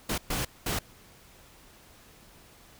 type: noise bursts at uneven times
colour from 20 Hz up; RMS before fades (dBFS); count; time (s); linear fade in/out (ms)
pink; -30; 3; 0.09-0.18 / 0.3-0.45 / 0.66-0.79; 5
effects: pink hiss -55 dBFS RMS until 2.79 s